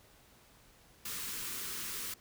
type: band-stop noise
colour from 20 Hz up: white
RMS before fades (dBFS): -40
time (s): 1.05-2.14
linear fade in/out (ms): 5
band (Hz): 490 to 970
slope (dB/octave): 48
effects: pink hiss -62 dBFS RMS until 2.2 s